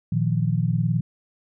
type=chord; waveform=sine; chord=Bb suspended fourth; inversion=none; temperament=equal; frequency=116.54 / 155.56 / 174.61 Hz; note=Bb2 / Eb3 / F3; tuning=0 / 0 / 0 cents; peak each=-23 / -23 / -25 dBFS; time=0.12-1.01 s; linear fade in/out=5 ms; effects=none